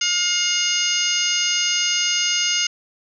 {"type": "harmonic tone", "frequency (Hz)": 712, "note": "F5", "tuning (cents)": 33, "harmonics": [2, 3, 4, 5, 6, 7, 8, 9], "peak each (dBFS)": [-30, -27, -22, -32, -33, -25, -34, -23], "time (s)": [0.01, 2.67], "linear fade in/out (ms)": 5, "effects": []}